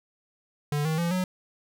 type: tone with pitch steps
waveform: square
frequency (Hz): 146.83 / 158.28 / 170.62 / 183.93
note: D3 / D#3 / F3 / F#3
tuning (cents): 0 / +30 / -40 / -10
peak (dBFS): -25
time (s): 0.72-1.24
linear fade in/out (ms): 2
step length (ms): 130
effects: none